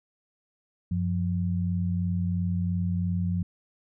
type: tone pair together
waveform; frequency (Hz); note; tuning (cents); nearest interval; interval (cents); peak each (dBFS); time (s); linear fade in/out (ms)
sine; 93.57 / 176.5; F#2 / F3; +20 / +19; major seventh; 1099; -27; 0.91-3.43; 5
effects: none